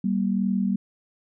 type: tone pair together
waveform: sine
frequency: 194.3 / 236.5 Hz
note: G3 / A#3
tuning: -15 / +25 cents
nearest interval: minor third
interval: 340 cents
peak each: -22 / -26 dBFS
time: 0.04-0.76 s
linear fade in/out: 5 ms
effects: none